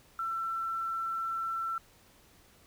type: tone with quantisation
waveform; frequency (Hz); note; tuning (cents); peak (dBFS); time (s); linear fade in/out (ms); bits
sine; 1342; E6; +31; -31; 0.19-1.78; 2; 10
effects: pink hiss -61 dBFS RMS until 2.66 s